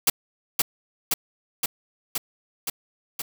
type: noise with echo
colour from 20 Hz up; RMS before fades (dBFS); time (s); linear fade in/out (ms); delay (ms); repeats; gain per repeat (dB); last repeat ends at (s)
white; -18; 0.07-0.1; 5; 520; 6; -2; 3.22
effects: none